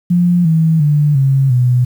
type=tone with pitch steps; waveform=sine; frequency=175.8 / 161.21 / 147.83 / 135.56 / 124.31 Hz; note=F3 / E3 / D3 / C#3 / B2; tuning=+12 / -38 / +12 / -38 / +12 cents; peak=-8 dBFS; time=0.1-1.85 s; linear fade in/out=10 ms; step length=350 ms; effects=7-bit